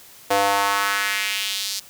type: tone with high-pass filter sweep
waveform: square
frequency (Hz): 99.9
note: G2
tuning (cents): +33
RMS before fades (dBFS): -22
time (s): 0.3-1.8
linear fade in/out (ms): 10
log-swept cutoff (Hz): 580 to 5000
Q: 2
effects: white hiss -46 dBFS RMS until 1.89 s